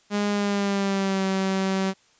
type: tone with pitch glide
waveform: sawtooth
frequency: 205.3 to 191.55 Hz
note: G#3 to G3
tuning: -20 to -40 cents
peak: -18 dBFS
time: 0.1-1.94 s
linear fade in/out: 50 ms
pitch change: -120 cents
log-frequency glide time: 0.3-1.24 s
effects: white hiss -60 dBFS RMS until 2.19 s + resampled to 16000 Hz